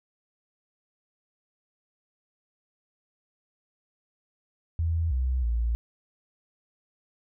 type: tone with pitch steps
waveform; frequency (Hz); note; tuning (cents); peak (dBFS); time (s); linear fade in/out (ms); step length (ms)
sine; 82.4 / 64 / 57.8; E2 / C2 / A#1; 0 / -38 / -14; -23; 4.79-5.75; 0; 320
effects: none